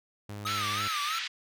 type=tone; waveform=sawtooth; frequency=103 Hz; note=G#2; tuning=14 cents flat; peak=-34 dBFS; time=0.29-0.88 s; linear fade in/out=5 ms
type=tone with vibrato; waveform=square; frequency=1244.5 Hz; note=D#6; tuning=in tune; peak=-32 dBFS; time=0.45-1.19 s; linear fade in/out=5 ms; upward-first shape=sine; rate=3.1 Hz; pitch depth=130 cents each way
type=band-pass noise; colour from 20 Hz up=pink; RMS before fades=-35 dBFS; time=0.46-1.28 s; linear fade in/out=10 ms; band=1700 to 4800 Hz; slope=24 dB/octave
effects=none